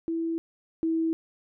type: tone pair in turn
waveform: sine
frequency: 329.6 / 325.4 Hz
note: E4 / E4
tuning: 0 / -22 cents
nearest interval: unison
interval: 22 cents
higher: first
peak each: -26 / -23 dBFS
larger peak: second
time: 0.08-0.38 / 0.83-1.13 s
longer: neither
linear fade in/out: 0 ms
effects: none